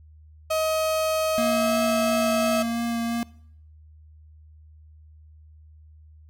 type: tone with pitch glide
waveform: 35% pulse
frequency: 632 to 647.1 Hz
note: D#5 to E5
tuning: +27 to -32 cents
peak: -20 dBFS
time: 0.5-2.63 s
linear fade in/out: 10 ms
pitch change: +41 cents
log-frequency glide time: 1.34-1.77 s
type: tone with vibrato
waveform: square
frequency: 233.1 Hz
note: A#3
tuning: in tune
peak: -25 dBFS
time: 1.38-3.23 s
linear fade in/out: 0 ms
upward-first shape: sine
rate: 2.9 Hz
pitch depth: 10 cents each way
effects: noise-tail reverb RT60 0.7 s tail -22 dB re dry + added 77 Hz sine -47 dBFS peak until 6.29 s